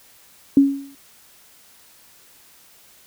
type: tone with exponential decay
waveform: sine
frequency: 277.2 Hz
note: C#4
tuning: in tune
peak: -6 dBFS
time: 0.57-0.95 s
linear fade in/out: 2 ms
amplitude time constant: 82 ms
effects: white hiss -51 dBFS RMS until 3.06 s